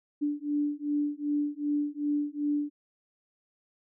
sine beating tone pair, 291.5 / 294.1 Hz, D4 / D4, -13 / +3 cents, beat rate 2.6 Hz, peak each -30 / -30 dBFS, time 0.21-2.7 s, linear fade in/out 20 ms, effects none

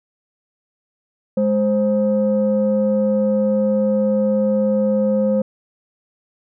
sine tone pair together, 208.4 / 525.1 Hz, G#3 / C5, +6 / +6 cents, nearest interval octave + major third, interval 1600 cents, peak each -16 dBFS, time 1.37-5.42 s, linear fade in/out 5 ms, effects tanh soft clip ceiling -9 dBFS

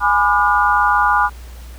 sine chord, G# diminished seventh, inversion none, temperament just, 830.6 / 996.7 / 1196.1 / 1435.3 Hz, G#5 / B5 / D6 / F6, 0 / +16 / +31 / +47 cents, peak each -17 dBFS, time 0-1.3 s, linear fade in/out 50 ms, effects added 60 Hz sine -32 dBFS peak until 1.78 s + pink hiss -44 dBFS RMS until 1.78 s

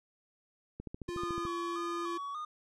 click train, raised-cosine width 3 ms, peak -28 dBFS, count 10, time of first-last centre 0.8-1.452 s, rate 13.8 Hz
square tone with pitch glide, 349.2 to 342.4 Hz, F4 to F4, 0 to -34 cents, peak -37 dBFS, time 1.08-2.18 s, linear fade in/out 10 ms, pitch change -34 cents, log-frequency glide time 1.23-1.33 s
triangle tone with vibrato, 1174.7 Hz, D6, in tune, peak -35 dBFS, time 1.17-2.45 s, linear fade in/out 5 ms, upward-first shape square, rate 1.7 Hz, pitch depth 72 cents each way
effects low-pass 8000 Hz 12 dB/octave

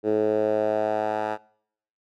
10% pulse tone with band-pass filter sweep, 107.3 Hz, A2, 43 cents flat, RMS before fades -24 dBFS, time 0.03-1.38 s, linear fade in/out 50 ms, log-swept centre 400 to 950 Hz, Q 3, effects noise-tail reverb RT60 0.7 s tail -25 dB re dry

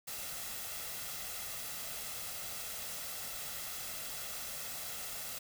white noise with comb filter, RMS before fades -42 dBFS, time 0.07-5.39 s, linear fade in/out 10 ms, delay 1.5 ms, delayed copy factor +0.5, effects none

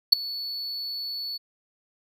triangle tone with ADSR envelope, 4435 Hz, C#8, in tune, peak -6 dBFS, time 0.12-1.38 s, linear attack 10 ms, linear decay 6 ms, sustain -23 dB, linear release 19 ms, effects none

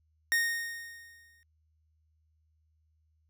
45% pulse tone with exponential decay, 1852 Hz, A#6, 12 cents flat, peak -23 dBFS, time 0.32-1.43 s, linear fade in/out 0 ms, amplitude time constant 240 ms, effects added 78 Hz sine -68 dBFS peak until 3.29 s

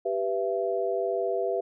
sine chord, E minor, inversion first, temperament equal with one note detuned, 392 / 493.9 / 669.6 Hz, G4 / B4 / E5, 0 / 0 / +27 cents, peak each -29 / -30 / -29 dBFS, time 0.05-1.61 s, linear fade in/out 10 ms, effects none

